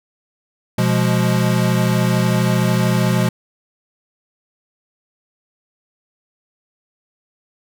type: chord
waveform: square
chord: F diminished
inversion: second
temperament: equal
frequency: 123.47 / 174.61 / 207.7 Hz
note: Cb3 / F3 / Ab3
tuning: 0 / 0 / 0 cents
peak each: -18 / -19 / -21 dBFS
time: 0.78-3.29 s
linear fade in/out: 5 ms
effects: none